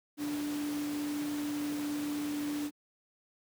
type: tone in noise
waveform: sine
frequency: 293.7 Hz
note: D4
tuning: in tune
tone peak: -32 dBFS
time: 0.17-2.71 s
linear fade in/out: 50 ms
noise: pink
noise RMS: -43 dBFS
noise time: 0.17-2.71 s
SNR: +8 dB
effects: high-pass 150 Hz 12 dB/octave